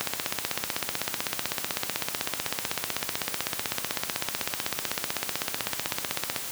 click train, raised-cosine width 0.2 ms, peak -8 dBFS, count 102, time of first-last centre 0.01-6.362 s, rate 15.9 Hz, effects white hiss -35 dBFS RMS until 6.51 s + high-pass 80 Hz 12 dB/octave

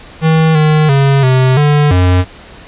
square tone with pitch steps, 159.8 / 154 / 137.8 / 129.5 / 147.4 / 90.6 Hz, D#3 / D#3 / C#3 / C3 / D3 / F#2, +47 / -17 / -10 / -17 / +7 / -36 cents, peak -7 dBFS, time 0.21-2.25 s, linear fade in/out 50 ms, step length 340 ms, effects pink hiss -35 dBFS RMS until 2.67 s + resampled to 8000 Hz

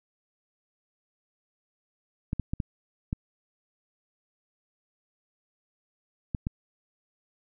clicks, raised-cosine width 5 ms, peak -16 dBFS, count 7, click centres 2.331 / 2.397 / 2.535 / 2.602 / 3.129 / 6.348 / 6.469 s, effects none

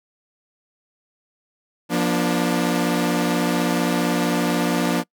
sawtooth tone cluster, 175.1 / 239.4 / 294.4 Hz, F3 / A#3 / D4, +5 / +46 / +4 cents, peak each -19 dBFS, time 1.89-5.04 s, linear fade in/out 50 ms, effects noise-tail reverb RT60 0.1 s tail -25 dB re dry

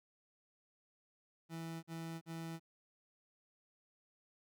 30% pulse tone bursts, 164.4 Hz, E3, 4 cents flat, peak -40 dBFS, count 3, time 1.49-2.598 s, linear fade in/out 50 ms, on 340 ms, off 44 ms, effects none

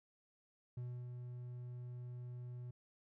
triangle tone with ADSR envelope, 123 Hz, B2, 7 cents flat, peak -39 dBFS, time 0.77-2.71 s, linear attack 4 ms, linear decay 290 ms, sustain -4 dB, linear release 6 ms, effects none

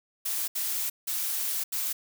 blue noise bursts at uneven times, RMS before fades -30 dBFS, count 4, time 0.25-0.48 / 0.55-0.9 / 1.07-1.64 / 1.72-1.93 s, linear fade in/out 10 ms, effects none

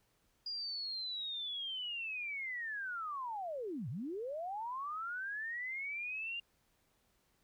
sine linear two-way sweep, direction down then up, 4870 to 102.8 to 2821 Hz, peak -38 dBFS, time 0.46-6.4 s, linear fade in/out 5 ms, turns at 3.89 s, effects pink hiss -75 dBFS RMS until 7.43 s

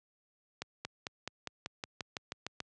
accelerating click train, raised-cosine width 0.2 ms, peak -20 dBFS, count 12, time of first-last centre 0.62-2.604 s, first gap 230 ms, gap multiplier 0.95, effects high-pass 80 Hz 12 dB/octave + resampled to 22050 Hz

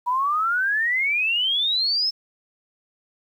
sine exponential sweep, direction up, 960 to 5320 Hz, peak -19 dBFS, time 0.06-2.11 s, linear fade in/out 20 ms, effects 9-bit

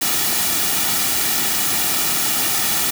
white noise with comb filter, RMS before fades -19 dBFS, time 0.01-2.91 s, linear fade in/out 10 ms, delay 1.9 ms, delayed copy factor -0.55, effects none

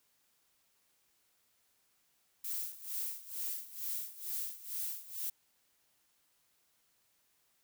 violet noise with tremolo, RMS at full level -37 dBFS, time 2.44-5.3 s, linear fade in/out 5 ms, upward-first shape sine, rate 2.2 Hz, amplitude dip 85%, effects white hiss -74 dBFS RMS until 7.63 s

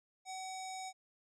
square tone with low-pass filter, 756 Hz, F#5, 37 cents sharp, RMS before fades -44 dBFS, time 0.25-0.93 s, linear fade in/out 50 ms, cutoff 7300 Hz, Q 3.7, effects none

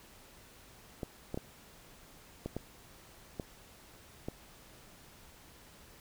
clicks, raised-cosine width 2 ms, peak -23 dBFS, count 7, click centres 1.032 / 1.344 / 1.375 / 2.46 / 2.566 / 3.398 / 4.285 s, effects pink hiss -57 dBFS RMS until 6 s

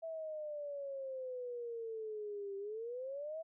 sine exponential two-way sweep, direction down then up, 659.3 to 392 to 659.3 Hz, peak -40 dBFS, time 0.02-3.43 s, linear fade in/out 20 ms, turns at 2.57 s, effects none

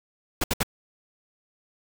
pink noise bursts, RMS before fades -24 dBFS, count 3, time 0.41-0.632 s, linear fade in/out 5 ms, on 30 ms, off 66 ms, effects none

